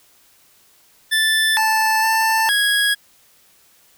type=tone with pitch steps; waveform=25% pulse; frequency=1760 / 878 / 888 / 1657 Hz; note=A6 / A5 / A5 / G#6; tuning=0 / -4 / +16 / -4 cents; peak=-11 dBFS; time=1.11-2.95 s; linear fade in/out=20 ms; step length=460 ms; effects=white hiss -54 dBFS RMS until 3.97 s